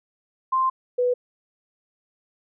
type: tone pair in turn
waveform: sine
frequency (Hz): 1046.5 / 493.9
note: C6 / B4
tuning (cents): 0 / 0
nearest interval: octave + minor second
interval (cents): 1300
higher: first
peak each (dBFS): -18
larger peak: neither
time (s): 0.52-0.7 / 0.98-1.14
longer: first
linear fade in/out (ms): 10
effects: none